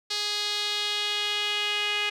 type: tone with band-pass filter sweep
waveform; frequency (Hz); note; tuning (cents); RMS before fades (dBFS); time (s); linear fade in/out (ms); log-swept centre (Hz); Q
sawtooth; 415.3; G#4; 0; -28; 0.1-2.1; 10; 4300 to 2700; 3.2
effects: none